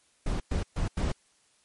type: noise bursts at uneven times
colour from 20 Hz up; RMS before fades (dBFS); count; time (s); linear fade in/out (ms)
brown; -28; 4; 0.26-0.4 / 0.51-0.63 / 0.76-0.88 / 0.97-1.12; 5
effects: white hiss -66 dBFS RMS until 1.64 s + MP3 48 kbps